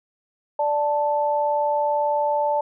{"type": "tone pair together", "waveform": "sine", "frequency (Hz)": [587.3, 880], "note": ["D5", "A5"], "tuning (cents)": [0, 0], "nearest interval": "perfect fifth", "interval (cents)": 700, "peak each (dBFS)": [-22, -21], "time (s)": [0.59, 2.61], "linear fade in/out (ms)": 5, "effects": []}